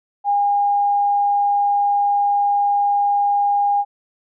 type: tone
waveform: sine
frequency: 812 Hz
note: G#5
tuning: 39 cents flat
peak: -14 dBFS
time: 0.24-3.85 s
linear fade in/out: 50 ms
effects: none